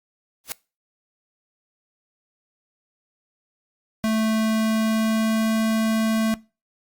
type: noise with exponential growth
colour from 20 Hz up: white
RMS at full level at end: -25 dBFS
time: 0.44-0.52 s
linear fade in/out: 0 ms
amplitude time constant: 17 ms
type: tone with pitch glide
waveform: square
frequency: 220 to 221.5 Hz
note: A3 to A3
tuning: 0 to +12 cents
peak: -20 dBFS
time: 4.04-6.34 s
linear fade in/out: 0 ms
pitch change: +12 cents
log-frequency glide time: 4.34-5.6 s
effects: noise-tail reverb RT60 0.3 s tail -22 dB re dry + Opus 48 kbps